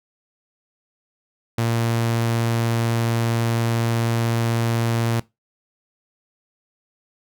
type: tone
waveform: sawtooth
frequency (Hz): 115.8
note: A#2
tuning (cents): -11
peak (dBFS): -15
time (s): 1.58-5.2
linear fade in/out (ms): 5
effects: noise-tail reverb RT60 0.2 s tail -20 dB re dry